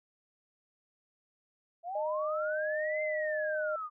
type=linear two-way sweep; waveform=sine; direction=up then down; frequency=659.3 to 2093 to 1195 Hz; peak=-35 dBFS; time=1.83-3.9 s; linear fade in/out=50 ms; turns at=3.02 s
type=tone; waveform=sine; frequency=615 Hz; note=D#5; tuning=20 cents flat; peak=-31 dBFS; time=1.95-3.76 s; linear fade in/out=5 ms
effects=none